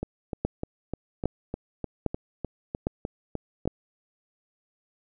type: two click trains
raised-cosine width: 2 ms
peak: -11 / -17 dBFS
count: 5 / 13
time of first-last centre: 0.45-3.676 / 0.03-3.655 s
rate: 1.24 / 3.31 Hz
effects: none